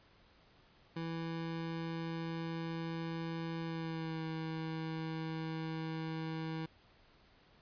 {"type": "tone with pitch glide", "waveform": "25% pulse", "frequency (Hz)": [164.9, 160.39], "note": ["E3", "E3"], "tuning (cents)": [1, -47], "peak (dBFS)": -34, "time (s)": [0.96, 6.66], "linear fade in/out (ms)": 5, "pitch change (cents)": -48, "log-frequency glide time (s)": [3.63, 4.22], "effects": ["pink hiss -65 dBFS RMS until 7.61 s", "resampled to 11025 Hz"]}